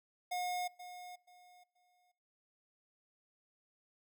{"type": "tone with echo", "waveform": "square", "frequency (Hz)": 720, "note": "F#5", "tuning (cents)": -47, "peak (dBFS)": -36, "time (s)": [0.31, 0.68], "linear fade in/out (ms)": 10, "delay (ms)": 480, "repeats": 3, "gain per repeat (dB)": -12, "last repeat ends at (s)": 2.12, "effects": ["noise-tail reverb RT60 0.7 s tail -24 dB re dry"]}